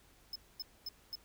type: tone bursts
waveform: square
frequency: 5200 Hz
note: E8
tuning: 24 cents flat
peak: -39 dBFS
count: 4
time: 0.33-1.154 s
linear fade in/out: 2 ms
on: 26 ms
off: 240 ms
effects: added 50 Hz sine -70 dBFS peak until 1.24 s + pink hiss -65 dBFS RMS until 1.24 s